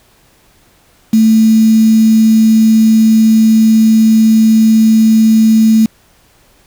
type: tone with quantisation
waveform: sine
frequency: 221 Hz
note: A3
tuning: 8 cents sharp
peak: -4 dBFS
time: 1.13-5.86 s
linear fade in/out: 5 ms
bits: 4
effects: pink hiss -49 dBFS RMS until 6.66 s